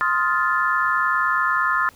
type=chord; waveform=sine; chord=F dominant seventh; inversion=second; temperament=just; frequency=1047.7 / 1257.2 / 1396.9 / 1746.1 Hz; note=C6 / Eb6 / F6 / A6; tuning=+2 / +18 / 0 / -14 cents; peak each=-23 dBFS; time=0.01-1.89 s; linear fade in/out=0 ms; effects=pink hiss -51 dBFS RMS until 1.95 s